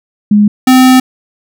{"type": "tone pair in turn", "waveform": ["sine", "square"], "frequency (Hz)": [207.7, 257.3], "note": ["G#3", "C4"], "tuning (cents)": [0, -29], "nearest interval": "major third", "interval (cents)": 371, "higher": "second", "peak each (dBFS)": -3, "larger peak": "neither", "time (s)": [[0.31, 0.48], [0.67, 1]], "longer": "second", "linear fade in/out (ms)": 5, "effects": []}